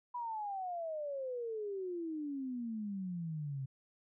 sine exponential sweep, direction down, 987.8 to 130.81 Hz, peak -37 dBFS, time 0.14-3.66 s, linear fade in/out 10 ms, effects none

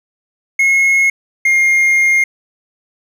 triangle tone pair in turn, 2168 / 2126 Hz, C#7 / C7, -39 / +27 cents, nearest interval unison, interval 34 cents, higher first, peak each -7 dBFS, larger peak neither, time 0.59-1.1 / 1.45-2.24 s, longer second, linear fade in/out 5 ms, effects none

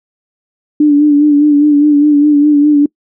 sine tone with vibrato, 293.7 Hz, D4, in tune, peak -4 dBFS, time 0.8-2.86 s, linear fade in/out 5 ms, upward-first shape sine, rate 4.9 Hz, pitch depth 40 cents each way, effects noise-tail reverb RT60 0.1 s tail -25 dB re dry

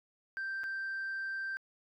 sine tone with dropouts, 1568 Hz, G6, in tune, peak -33 dBFS, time 0.37-1.57 s, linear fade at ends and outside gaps 0 ms, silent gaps 0.635-0.64 s, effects tanh soft clip ceiling -33 dBFS

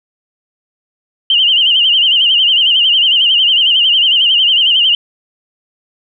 sine tone with vibrato, 2975 Hz, F#7, 9 cents sharp, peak -7 dBFS, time 1.3-4.95 s, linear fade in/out 2 ms, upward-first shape sine, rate 11 Hz, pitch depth 110 cents each way, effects none

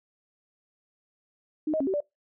sine tone with pitch steps, 307 / 628 / 272.6 / 382.2 / 585 Hz, D#4 / D#5 / C#4 / G4 / D5, -23 / +16 / -29 / -44 / -7 cents, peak -24 dBFS, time 1.67-2.005 s, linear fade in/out 5 ms, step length 67 ms, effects noise-tail reverb RT60 0.2 s tail -24 dB re dry

